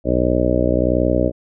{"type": "harmonic tone", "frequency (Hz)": 61.4, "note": "B1", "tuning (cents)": -9, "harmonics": [1, 2, 3, 4, 5, 6, 7, 8, 9, 10], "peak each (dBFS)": [-22, -24, -27, -23, -21, -26, -26, -26, -21, -23], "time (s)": [0.04, 1.32], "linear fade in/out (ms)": 50, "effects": []}